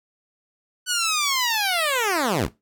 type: linear sweep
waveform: 10% pulse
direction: down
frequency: 1500 to 41.63 Hz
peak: -12 dBFS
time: 0.86-2.49 s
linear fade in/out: 50 ms
effects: noise-tail reverb RT60 0.2 s tail -17 dB re dry